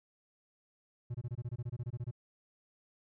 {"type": "tone bursts", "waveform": "triangle", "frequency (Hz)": 120.4, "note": "B2", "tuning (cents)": -44, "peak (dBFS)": -33, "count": 15, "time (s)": [1.1, 2.112], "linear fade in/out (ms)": 10, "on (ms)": 46, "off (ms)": 23, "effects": []}